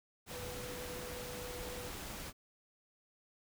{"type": "tone in noise", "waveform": "sine", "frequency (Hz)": 493.9, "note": "B4", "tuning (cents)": 0, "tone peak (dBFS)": -46, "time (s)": [0.3, 1.92], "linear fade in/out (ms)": 50, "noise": "pink", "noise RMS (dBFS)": -45, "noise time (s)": [0.26, 2.33], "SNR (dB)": -4, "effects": []}